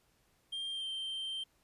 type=tone with pitch glide; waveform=triangle; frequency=3190 to 3137 Hz; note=G7 to G7; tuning=+30 to +1 cents; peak=-35 dBFS; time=0.52-1.44 s; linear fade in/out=10 ms; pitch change=-29 cents; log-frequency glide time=0.71-0.88 s; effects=pink hiss -72 dBFS RMS until 1.63 s + resampled to 32000 Hz